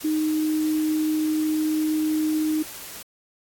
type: tone in noise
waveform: sine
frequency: 310 Hz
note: D#4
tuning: 6 cents flat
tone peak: -20 dBFS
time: 0.04-2.63 s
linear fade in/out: 10 ms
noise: white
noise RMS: -38 dBFS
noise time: 0-3.03 s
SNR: +15 dB
effects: AAC 64 kbps